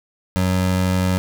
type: tone pair together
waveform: square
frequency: 92.5 / 185 Hz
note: F#2 / F#3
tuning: 0 / 0 cents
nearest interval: octave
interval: 1200 cents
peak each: -20 dBFS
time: 0.36-1.18 s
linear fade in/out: 0 ms
effects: none